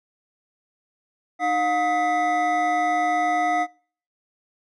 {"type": "tone cluster", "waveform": "triangle", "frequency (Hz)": [308.1, 716, 1264, 1987], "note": ["D#4", "F5", "D#6", "B6"], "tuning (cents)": [-17, 43, 27, 10], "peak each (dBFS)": [-28, -19, -28, -27], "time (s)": [1.39, 3.67], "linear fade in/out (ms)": 50, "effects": ["noise-tail reverb RT60 0.5 s tail -25 dB re dry", "resampled to 24000 Hz"]}